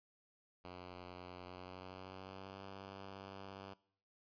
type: tone with pitch glide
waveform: 5% pulse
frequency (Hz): 90.2 to 97.23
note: F#2 to G2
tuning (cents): -44 to -14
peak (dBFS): -38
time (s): 0.64-3.74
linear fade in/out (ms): 10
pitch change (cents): +130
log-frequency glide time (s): 1.41-2.63
effects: noise-tail reverb RT60 0.6 s tail -21 dB re dry + resampled to 11025 Hz